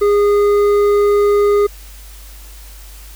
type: tone with hard clipping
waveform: sine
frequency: 410 Hz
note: G#4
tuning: 22 cents flat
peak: -11 dBFS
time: 0.01-1.67 s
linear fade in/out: 10 ms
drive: 7 dB
effects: added 50 Hz sine -34 dBFS peak until 3.15 s + white hiss -41 dBFS RMS until 3.15 s